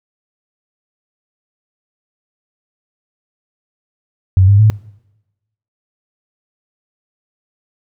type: tone with pitch steps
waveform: sine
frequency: 94.2 / 100.4 / 108 Hz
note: F#2 / G2 / A2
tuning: +32 / +42 / -32 cents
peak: -5 dBFS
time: 4.37-4.7 s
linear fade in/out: 0 ms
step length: 110 ms
effects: noise-tail reverb RT60 1.0 s tail -24 dB re dry